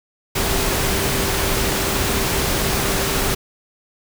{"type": "tone in noise", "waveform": "sine", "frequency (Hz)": 392, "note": "G4", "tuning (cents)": 0, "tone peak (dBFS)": -28, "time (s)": [0.35, 3.35], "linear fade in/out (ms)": 10, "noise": "pink", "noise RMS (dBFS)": -20, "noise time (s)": [0.35, 3.35], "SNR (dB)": -11, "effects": []}